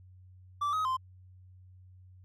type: tone with pitch steps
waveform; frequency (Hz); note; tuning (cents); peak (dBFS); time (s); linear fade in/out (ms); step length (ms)
triangle; 1165 / 1264 / 1039; D6 / D#6 / C6; -14 / +27 / -12; -26; 0.61-0.97; 10; 120
effects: added 92 Hz sine -52 dBFS peak until 2.24 s